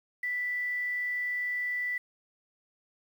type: tone with quantisation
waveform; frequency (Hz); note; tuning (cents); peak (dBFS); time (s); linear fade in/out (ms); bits
sine; 1975.5; B6; 0; -29; 0.23-1.98; 5; 9
effects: none